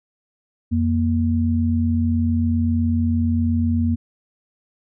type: tone pair together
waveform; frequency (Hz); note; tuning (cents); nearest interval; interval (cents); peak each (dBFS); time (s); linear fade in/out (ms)
sine; 87.85 / 235.2; F2 / A#3; +11 / +16; octave + perfect fourth; 1705; -19; 0.71-3.96; 20
effects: none